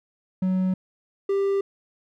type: tone pair in turn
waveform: triangle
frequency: 186.3 / 394.8 Hz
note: F#3 / G4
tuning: +12 / +12 cents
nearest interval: octave + minor second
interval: 1300 cents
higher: second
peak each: -18 dBFS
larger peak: neither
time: 0.42-0.74 / 1.29-1.61 s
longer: neither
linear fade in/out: 5 ms
effects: none